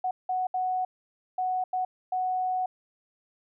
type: tone bursts at uneven times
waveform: sine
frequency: 740 Hz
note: F#5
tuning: in tune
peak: -25 dBFS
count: 6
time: 0.04-0.11 / 0.29-0.47 / 0.54-0.85 / 1.38-1.64 / 1.73-1.85 / 2.12-2.66 s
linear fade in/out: 5 ms
effects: none